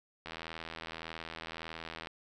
click train, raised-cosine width 0.3 ms, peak -25 dBFS, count 149, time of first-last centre 0.26-2.072 s, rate 81.7 Hz, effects none

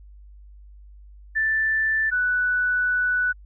sine tone pair in turn, 1765 / 1484.2 Hz, A6 / F#6, +5 / +5 cents, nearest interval minor third, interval 300 cents, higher first, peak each -19 dBFS, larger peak neither, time 1.35-2.11 / 2.11-3.33 s, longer second, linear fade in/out 20 ms, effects added 50 Hz sine -43 dBFS peak until 3.45 s

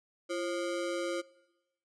square ring-modulated tone, 440 Hz, A4, in tune, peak -30 dBFS, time 0.29-1.22 s, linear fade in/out 20 ms, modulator 96.9 Hz, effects noise-tail reverb RT60 1.0 s tail -22 dB re dry + resampled to 22050 Hz

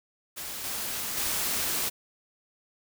white noise with level steps, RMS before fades -37 / -33 / -29 dBFS, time 0.36-1.9 s, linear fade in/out 20 ms, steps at 0.64 / 1.17 s, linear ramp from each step 2 ms, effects none

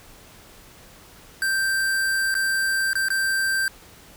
square tone with dropouts, 1568 Hz, G6, in tune, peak -21 dBFS, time 1.42-3.68 s, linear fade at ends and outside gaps 1 ms, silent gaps 2.342-2.351 / 2.932-2.954 / 3.085-3.103 s, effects pink hiss -48 dBFS RMS until 4.16 s

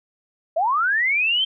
sine linear sweep, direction up, 610 to 3172 Hz, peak -17 dBFS, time 0.56-1.45 s, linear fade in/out 10 ms, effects none

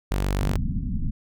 sawtooth tone, 48.23 Hz, G1, 27 cents flat, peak -18 dBFS, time 0.11-0.56 s, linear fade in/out 0 ms
pink low-pass noise, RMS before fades -26 dBFS, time 0.41-1.11 s, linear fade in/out 10 ms, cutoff 240 Hz, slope 48 dB/octave
effects none

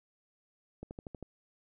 click train, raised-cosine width 2 ms, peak -29 dBFS, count 6, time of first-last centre 0.83-1.227 s, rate 12.6 Hz, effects none

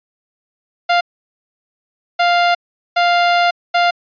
sawtooth tone bursts at uneven times, 698.5 Hz, F5, in tune, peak -7 dBFS, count 4, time 0.89-1.01 / 2.19-2.55 / 2.96-3.51 / 3.74-3.91 s, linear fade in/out 10 ms, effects resampled to 11025 Hz

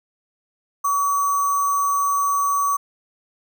sine tone with sample-and-hold, 1134 Hz, C#6, 39 cents sharp, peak -17 dBFS, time 0.84-2.77 s, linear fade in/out 10 ms, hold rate 7350 Hz, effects none

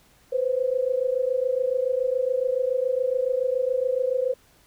sine tone pair together, 498.9 / 526 Hz, B4 / C5, +17 / +9 cents, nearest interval minor second, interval 92 cents, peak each -24 / -24 dBFS, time 0.32-4.34 s, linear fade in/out 10 ms, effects pink hiss -58 dBFS RMS until 4.66 s

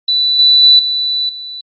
sine tone with level steps, 3973 Hz, B7, 10 cents sharp, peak -10 / -5 / -3 / -13 / -24 dBFS, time 0.08-1.61 s, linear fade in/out 5 ms, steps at 0.39 / 0.63 / 0.79 / 1.29 s, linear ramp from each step 2 ms, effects Opus 48 kbps

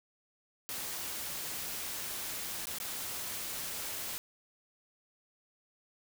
white noise with dropouts, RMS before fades -39 dBFS, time 0.69-4.18 s, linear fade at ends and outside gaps 0 ms, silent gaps 2.656-2.67 / 2.785-2.801 s, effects none

